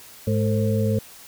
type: harmonic tone with a mistuned harmonic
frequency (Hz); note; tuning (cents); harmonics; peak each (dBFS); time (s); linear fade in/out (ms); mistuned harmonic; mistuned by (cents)
106.2; G#2; +39; 1 / 2 / 4 / 5; -21 / -24 / -27 / -28; 0.27-0.99; 5; 4; +98
effects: white hiss -45 dBFS RMS until 1.27 s